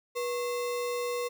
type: tone with sample-and-hold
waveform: sine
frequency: 485.7 Hz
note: B4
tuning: 29 cents flat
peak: -29 dBFS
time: 0.15-1.29 s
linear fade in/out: 20 ms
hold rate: 1575 Hz
effects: none